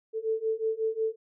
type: beating tone pair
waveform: sine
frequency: 440 / 445.5 Hz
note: A4 / A4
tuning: 0 / +22 cents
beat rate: 5.5 Hz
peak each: -30 / -29 dBFS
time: 0.13-1.16 s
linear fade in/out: 50 ms
effects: none